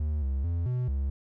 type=tone with pitch steps; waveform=triangle; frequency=75.4 / 67.5 / 85.3 / 124.8 / 68.6 Hz; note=D2 / C#2 / F2 / B2 / C#2; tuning=+46 / -45 / -40 / +19 / -17 cents; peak=-24 dBFS; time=0-1.1 s; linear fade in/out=5 ms; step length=220 ms; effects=none